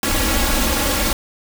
pink noise with comb filter, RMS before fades -18 dBFS, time 0.03-1.13 s, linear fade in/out 2 ms, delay 3.6 ms, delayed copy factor +0.95, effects none

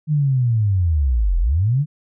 sine linear two-way sweep, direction down then up, 155.56 to 38.8 to 155.56 Hz, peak -14 dBFS, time 0.07-1.86 s, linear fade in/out 50 ms, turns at 1.39 s, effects none

